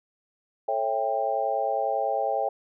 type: chord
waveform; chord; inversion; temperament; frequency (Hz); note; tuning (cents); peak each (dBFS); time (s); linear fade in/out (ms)
sine; A dominant seventh; none; just; 440 / 550 / 660 / 792; A4 / C#5 / E5 / G5; 0 / -14 / +2 / +18; -33 / -29 / -29 / -27; 0.68-2.49; 5
effects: none